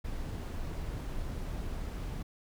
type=noise; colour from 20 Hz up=brown; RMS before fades=-37 dBFS; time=0.04-2.23 s; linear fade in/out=10 ms; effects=none